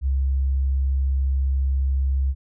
sine tone, 67.2 Hz, C2, 47 cents sharp, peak -18 dBFS, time 0.01-2.35 s, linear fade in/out 50 ms, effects none

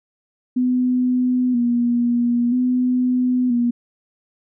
sine tone with vibrato, 245.2 Hz, B3, 12 cents flat, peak -15 dBFS, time 0.56-3.71 s, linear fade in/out 10 ms, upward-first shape square, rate 0.51 Hz, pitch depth 40 cents each way, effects none

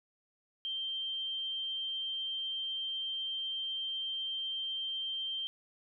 sine tone, 3146 Hz, G7, 6 cents sharp, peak -34 dBFS, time 0.65-5.47 s, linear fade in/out 0 ms, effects none

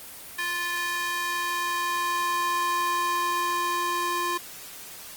square tone with high-pass filter sweep, 349.2 Hz, F4, in tune, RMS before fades -27 dBFS, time 0.38-4.38 s, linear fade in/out 10 ms, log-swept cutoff 1600 to 730 Hz, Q 2.3, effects white hiss -42 dBFS RMS until 5.16 s + Opus 24 kbps

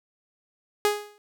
sawtooth tone with exponential decay, 415.3 Hz, G#4, in tune, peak -13 dBFS, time 0.85-1.18 s, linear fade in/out 0 ms, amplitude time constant 70 ms, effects none

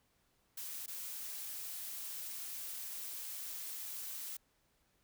blue noise with dropouts, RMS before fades -44 dBFS, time 0.57-4.37 s, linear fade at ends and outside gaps 5 ms, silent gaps 0.862-0.878 s, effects pink hiss -75 dBFS RMS until 5.03 s

